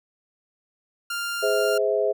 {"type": "tone", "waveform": "sawtooth", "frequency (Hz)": 1396.9, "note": "F6", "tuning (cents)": 0, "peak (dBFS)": -23, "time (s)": [1.1, 1.78], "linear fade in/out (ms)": 5}
{"type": "chord", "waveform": "sine", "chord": "Ab augmented", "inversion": "none", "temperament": "just", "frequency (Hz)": [415.3, 519.1, 648.9], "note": ["Ab4", "C5", "E5"], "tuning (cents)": [0, -14, -27], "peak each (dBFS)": [-23, -25, -24], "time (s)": [1.42, 2.13], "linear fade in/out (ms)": 20}
{"effects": []}